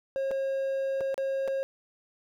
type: tone with dropouts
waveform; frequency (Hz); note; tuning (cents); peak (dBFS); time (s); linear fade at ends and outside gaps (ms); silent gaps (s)
triangle; 540; C#5; -45; -25; 0.16-1.63; 0; 0.309-0.314 / 1.007-1.011 / 1.143-1.179 / 1.477-1.481
effects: none